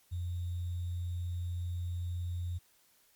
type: tone with sample-and-hold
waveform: sine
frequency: 87.8 Hz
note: F2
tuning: 10 cents sharp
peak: -33 dBFS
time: 0.11-2.59 s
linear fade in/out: 20 ms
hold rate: 3675 Hz
effects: white hiss -67 dBFS RMS until 3.15 s + MP3 96 kbps